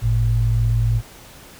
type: tone pair together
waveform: sine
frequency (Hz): 50.25 / 112.8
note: G1 / A2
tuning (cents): +44 / +44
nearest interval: octave + major second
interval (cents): 1400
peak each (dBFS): -20 / -16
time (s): 0.01-1.02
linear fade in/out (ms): 50
effects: pink hiss -43 dBFS RMS until 1.59 s